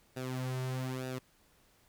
sawtooth tone with flanger, 128.9 Hz, C3, 26 cents flat, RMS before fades -37 dBFS, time 0.16-1.19 s, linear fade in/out 10 ms, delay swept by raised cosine 0.93 to 3.73 ms, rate 1.1 Hz, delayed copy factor -0.7, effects pink hiss -67 dBFS RMS until 1.88 s

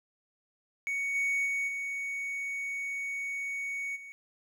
triangle tone with level steps, 2231 Hz, C#7, 11 cents sharp, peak -28 / -25 / -27 / -31 / -42 dBFS, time 0.87-4.12 s, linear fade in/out 0 ms, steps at 1.14 / 1.45 / 1.67 / 3.95 s, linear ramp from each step 20 ms, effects none

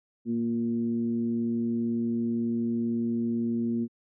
sine tone with frequency modulation, 233.1 Hz, A#3, in tune, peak -24 dBFS, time 0.25-3.88 s, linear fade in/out 50 ms, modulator 118 Hz, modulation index 0.61, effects high-pass 150 Hz 12 dB/octave

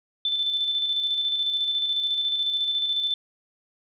sine tone with tremolo, 3529 Hz, A7, 4 cents sharp, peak -21 dBFS, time 0.25-3.14 s, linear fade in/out 2 ms, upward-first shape square, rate 14 Hz, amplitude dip 35%, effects none

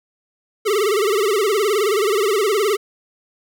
square tone with vibrato, 412.7 Hz, G#4, 11 cents flat, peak -16 dBFS, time 0.65-2.77 s, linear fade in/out 20 ms, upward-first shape sine, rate 19 Hz, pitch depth 140 cents each way, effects none

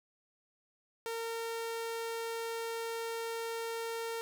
sawtooth tone, 458 Hz, A#4, 31 cents flat, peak -32 dBFS, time 1.06-4.21 s, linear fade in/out 0 ms, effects none

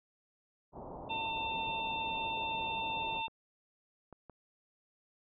white low-pass noise, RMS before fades -46 dBFS, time 0.72-3.23 s, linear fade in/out 50 ms, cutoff 960 Hz, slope 48 dB/octave
harmonic tone, 898 Hz, A5, 35 cents sharp, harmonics 1 / 3 / 4, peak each -36 / -39 / -42 dBFS, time 1.09-3.28 s, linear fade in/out 20 ms
clicks, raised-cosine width 1 ms, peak -36 dBFS, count 3, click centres 3.281 / 4.127 / 4.297 s
effects none

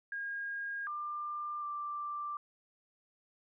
sine tone with pitch steps, 1626 / 1193 / 1178 Hz, G#6 / D6 / D6, -37 / +27 / +5 cents, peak -36 dBFS, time 0.12-2.37 s, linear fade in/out 2 ms, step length 750 ms, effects none

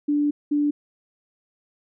sine tone bursts at uneven times, 292.7 Hz, D4, 6 cents flat, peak -18 dBFS, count 2, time 0.08-0.31 / 0.51-0.71 s, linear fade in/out 10 ms, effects none

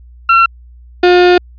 35% pulse tone pair in turn, 1357 / 357.2 Hz, E6 / F4, +50 / +39 cents, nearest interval octave + major seventh, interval 2311 cents, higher first, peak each -3 dBFS, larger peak neither, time 0.29-0.46 / 1.03-1.38 s, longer second, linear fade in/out 5 ms, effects added 60 Hz sine -35 dBFS peak until 1.58 s + resampled to 11025 Hz

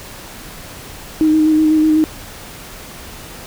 sine tone with vibrato, 311.1 Hz, D#4, in tune, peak -9 dBFS, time 1.21-2.04 s, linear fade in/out 0 ms, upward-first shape square, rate 8 Hz, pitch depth 16 cents each way, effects pink hiss -34 dBFS RMS until 3.46 s

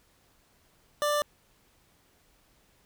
25% pulse tone, 590 Hz, D5, 8 cents sharp, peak -21 dBFS, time 1.02-1.22 s, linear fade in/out 0 ms, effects pink hiss -65 dBFS RMS until 2.85 s

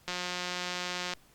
click train, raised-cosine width 0.2 ms, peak -17 dBFS, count 190, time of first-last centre 0.08-1.136 s, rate 179 Hz, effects pink hiss -62 dBFS RMS until 1.34 s + Opus 48 kbps

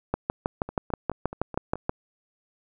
two click trains, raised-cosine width 1 ms, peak -21 / -10 dBFS, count 6 / 12, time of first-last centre 0.69-1.756 / 0.14-1.894 s, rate 4.69 / 6.27 Hz, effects none

